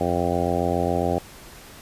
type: harmonic tone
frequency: 87.31 Hz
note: F2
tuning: in tune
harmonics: 1 / 2 / 3 / 4 / 5 / 6 / 7 / 8 / 9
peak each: -29 / -29 / -29 / -29 / -29 / -29 / -29 / -29 / -29 dBFS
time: 0-1.19 s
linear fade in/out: 10 ms
effects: pink hiss -44 dBFS RMS until 1.81 s + resampled to 32000 Hz